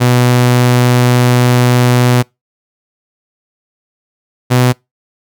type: tone pair in turn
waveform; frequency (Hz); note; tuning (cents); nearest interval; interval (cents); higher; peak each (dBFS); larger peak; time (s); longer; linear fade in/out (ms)
sawtooth; 123.47 / 124.98; B2 / B2; 0 / +21; unison; 21; second; -3; neither; 0-2.23 / 4.5-4.73; first; 20
effects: noise-tail reverb RT60 0.2 s tail -25 dB re dry